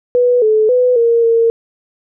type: tone with pitch steps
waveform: sine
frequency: 491.5 / 432.9 / 499 / 465.6 / 459.2 Hz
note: B4 / A4 / B4 / A#4 / A#4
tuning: -8 / -28 / +18 / -2 / -26 cents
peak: -8 dBFS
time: 0.15-1.5 s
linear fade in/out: 0 ms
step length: 270 ms
effects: none